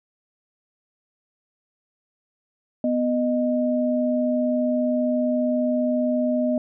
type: tone pair together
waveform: sine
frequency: 248.1 / 617 Hz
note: B3 / D#5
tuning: +8 / -15 cents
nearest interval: octave + major third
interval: 1577 cents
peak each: -21 / -23 dBFS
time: 2.84-6.58 s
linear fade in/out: 2 ms
effects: none